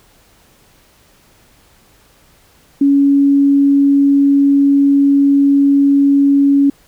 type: tone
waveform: sine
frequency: 280 Hz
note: C#4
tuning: 18 cents sharp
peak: -7 dBFS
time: 2.81-6.7 s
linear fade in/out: 5 ms
effects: pink hiss -50 dBFS RMS until 6.87 s